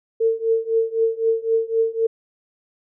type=tone with tremolo; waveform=sine; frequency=451.7 Hz; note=A4; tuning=45 cents sharp; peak=-13 dBFS; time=0.2-2.07 s; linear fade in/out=10 ms; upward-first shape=triangle; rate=3.9 Hz; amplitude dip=95%; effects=none